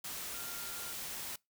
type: tone in noise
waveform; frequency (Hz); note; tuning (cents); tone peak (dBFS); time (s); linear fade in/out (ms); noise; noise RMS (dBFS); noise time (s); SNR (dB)
sine; 1397; F6; 0; -51; 0.34-0.93; 5; white; -42; 0.04-1.36; -12
effects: noise-tail reverb RT60 0.2 s tail -24 dB re dry